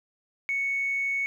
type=tone; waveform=sine; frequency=2217 Hz; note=C#7; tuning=in tune; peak=-24 dBFS; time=0.49-1.26 s; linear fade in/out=0 ms; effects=tanh soft clip ceiling -20 dBFS + 10-bit